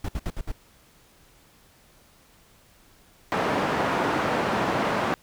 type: noise bursts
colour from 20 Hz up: brown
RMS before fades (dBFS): -28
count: 5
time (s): 0.04-0.519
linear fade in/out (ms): 5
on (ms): 47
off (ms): 61
type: band-pass noise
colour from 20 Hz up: white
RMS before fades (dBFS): -25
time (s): 3.32-5.14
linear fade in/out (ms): 0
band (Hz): 120 to 1100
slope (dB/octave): 12
effects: pink hiss -57 dBFS RMS until 5.22 s